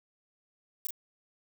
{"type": "noise with echo", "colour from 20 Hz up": "violet", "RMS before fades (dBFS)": -33, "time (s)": [0.85, 0.87], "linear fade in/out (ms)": 0, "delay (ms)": 36, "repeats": 1, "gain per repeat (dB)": -4, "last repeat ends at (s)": 0.906, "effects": []}